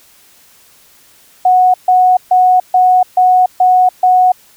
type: tone bursts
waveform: sine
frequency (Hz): 735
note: F#5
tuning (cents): -12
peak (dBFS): -5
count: 7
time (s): 1.45-4.32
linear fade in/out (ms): 5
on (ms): 290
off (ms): 140
effects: white hiss -46 dBFS RMS until 4.56 s